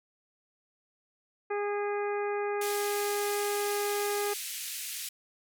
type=harmonic tone; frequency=410 Hz; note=G#4; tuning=22 cents flat; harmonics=1 / 2 / 3 / 4 / 5 / 6; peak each=-30 / -36 / -40 / -42 / -44 / -46 dBFS; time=1.5-4.34 s; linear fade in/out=10 ms
type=band-pass noise; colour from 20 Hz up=white; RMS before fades=-38 dBFS; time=2.61-5.09 s; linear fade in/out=5 ms; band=2000 to 14000 Hz; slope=24 dB/octave
effects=none